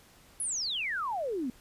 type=exponential sweep; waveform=sine; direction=down; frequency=11175 to 233.1 Hz; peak=-30 dBFS; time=0.4-1.5 s; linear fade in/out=2 ms; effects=pink hiss -58 dBFS RMS until 1.6 s + resampled to 32000 Hz